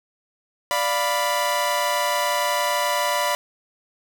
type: chord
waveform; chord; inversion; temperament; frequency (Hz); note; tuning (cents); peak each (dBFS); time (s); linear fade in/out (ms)
sawtooth; B diminished; first; equal; 587.3 / 698.5 / 987.8; D5 / F5 / B5; 0 / 0 / 0; -21 / -24 / -19; 0.71-3.35; 0
effects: none